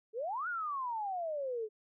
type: exponential two-way sweep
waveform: sine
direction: up then down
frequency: 418.1 to 1480 to 418.1 Hz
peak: -34 dBFS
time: 0.13-1.69 s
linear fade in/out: 50 ms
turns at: 0.48 s
effects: none